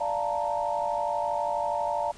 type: chord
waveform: sine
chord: Bb major seventh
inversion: first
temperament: equal with one note detuned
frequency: 587.3 / 693.6 / 880 / 932.3 Hz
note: D5 / F5 / A5 / Bb5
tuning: 0 / -12 / 0 / 0 cents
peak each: -31 dBFS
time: 0-2.12 s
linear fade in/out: 10 ms
effects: pink hiss -50 dBFS RMS until 2.17 s + resampled to 22050 Hz